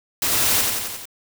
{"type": "noise with echo", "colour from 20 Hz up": "white", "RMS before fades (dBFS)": -21, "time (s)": [0.22, 0.61], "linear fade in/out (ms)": 2, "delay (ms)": 89, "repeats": 5, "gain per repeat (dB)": -3, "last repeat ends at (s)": 1.055, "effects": []}